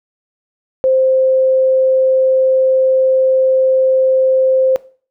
sine tone, 523.3 Hz, C5, in tune, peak -9 dBFS, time 0.84-4.76 s, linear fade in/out 0 ms, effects noise-tail reverb RT60 0.4 s tail -19 dB re dry

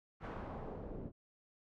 pink noise with low-pass filter sweep, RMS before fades -45 dBFS, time 0.2-1.12 s, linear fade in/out 50 ms, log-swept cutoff 1500 to 370 Hz, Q 1.1, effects none

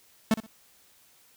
45% pulse tone with echo, 220.4 Hz, A3, 3 cents sharp, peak -19 dBFS, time 0.31-0.34 s, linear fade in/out 2 ms, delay 62 ms, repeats 2, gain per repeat -13 dB, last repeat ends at 0.464 s, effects white hiss -60 dBFS RMS until 1.36 s

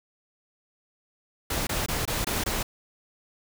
pink noise bursts, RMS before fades -28 dBFS, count 6, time 1.5-2.63 s, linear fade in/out 5 ms, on 170 ms, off 22 ms, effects none

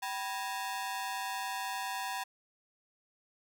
sawtooth ring-modulated tone, 877 Hz, A5, 6 cents flat, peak -28 dBFS, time 0.02-2.24 s, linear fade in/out 10 ms, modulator 105 Hz, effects none

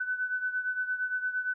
sine beating tone pair, 1501 / 1509.7 Hz, F#6 / F#6, +24 / +34 cents, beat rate 8.7 Hz, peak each -30 / -35 dBFS, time 0-1.54 s, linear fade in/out 10 ms, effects none

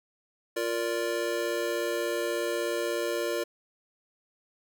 square chord, Bb major, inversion second, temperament just, 349.6 / 466.2 / 582.7 Hz, F4 / Bb4 / D5, +2 / 0 / -14 cents, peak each -33 dBFS, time 0.56-3.44 s, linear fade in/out 10 ms, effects none

